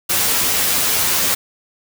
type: noise with comb filter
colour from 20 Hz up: white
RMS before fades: -17 dBFS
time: 0.09-1.35 s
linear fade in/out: 10 ms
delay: 11 ms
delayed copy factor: +0.85
effects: none